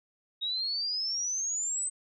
sine exponential sweep, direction up, 3756 to 8230 Hz, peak -29 dBFS, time 0.41-1.9 s, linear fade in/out 20 ms, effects none

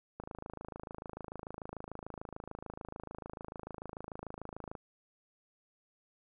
click train, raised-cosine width 1 ms, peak -28 dBFS, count 123, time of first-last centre 0.2-4.752 s, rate 26.8 Hz, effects none

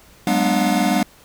square tone cluster, 190 / 210 / 247.3 / 297.8 / 716 Hz, F#3 / G#3 / B3 / D4 / F5, +46 / +19 / +3 / +24 / +43 cents, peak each -23 dBFS, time 0.27-1.03 s, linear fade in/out 2 ms, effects pink hiss -49 dBFS RMS until 1.24 s

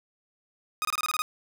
sawtooth tone bursts, 1244 Hz, D#6, 1 cent flat, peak -22 dBFS, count 8, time 0.82-1.22 s, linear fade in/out 0 ms, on 29 ms, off 24 ms, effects none

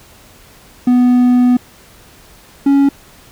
triangle tone pair in turn, 247.4 / 278.6 Hz, B3 / C#4, +3 / +9 cents, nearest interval major second, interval 206 cents, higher second, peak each -5 dBFS, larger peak neither, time 0.87-1.57 / 2.66-2.89 s, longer first, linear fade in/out 5 ms, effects pink hiss -43 dBFS RMS until 3.31 s

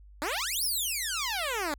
10% pulse exponential two-way sweep, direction up then down, 277.2 to 5600 to 277.2 Hz, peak -21 dBFS, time 0.22-1.74 s, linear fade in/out 0 ms, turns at 0.64 s, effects added 50 Hz sine -49 dBFS peak until 1.78 s

